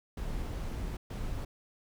brown noise bursts at uneven times, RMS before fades -36 dBFS, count 2, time 0.17-0.97 / 1.1-1.45 s, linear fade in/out 5 ms, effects none

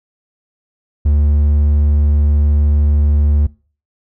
triangle tone, 73.42 Hz, D2, in tune, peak -7 dBFS, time 1.05-3.47 s, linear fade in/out 10 ms, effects noise-tail reverb RT60 0.4 s tail -22 dB re dry

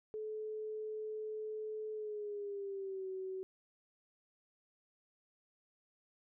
sine tone with pitch glide, 431.4 to 377.7 Hz, A4 to F#4, -34 to +36 cents, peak -39 dBFS, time 0.14-3.43 s, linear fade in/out 0 ms, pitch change -230 cents, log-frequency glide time 1.93-3.08 s, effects none

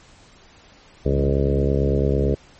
harmonic tone with a mistuned harmonic, 69 Hz, C#2, 7 cents flat, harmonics 1 / 2 / 3 / 4 / 5 / 6 / 7 / 8 / 9, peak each -21 / -23 / -27 / -28 / -29 / -24 / -26 / -31 / -32 dBFS, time 1.05-2.35 s, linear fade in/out 10 ms, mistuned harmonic 2, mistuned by +36 cents, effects pink hiss -50 dBFS RMS until 2.59 s + MP3 32 kbps

